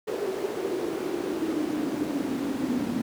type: noise with high-pass filter sweep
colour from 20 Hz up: brown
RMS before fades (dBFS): -29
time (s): 0.07-3.02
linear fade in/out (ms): 10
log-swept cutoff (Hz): 420 to 240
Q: 6.4
effects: none